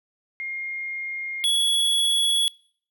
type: tone pair in turn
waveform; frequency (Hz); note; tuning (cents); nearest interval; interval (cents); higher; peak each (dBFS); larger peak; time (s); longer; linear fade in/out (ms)
sine / square; 2129 / 3371; C7 / G#7; +30 / +25; minor sixth; 795; second; -28 / -19; second; 0.4-1.44 / 1.44-2.48; neither; 0
effects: noise-tail reverb RT60 0.6 s tail -26 dB re dry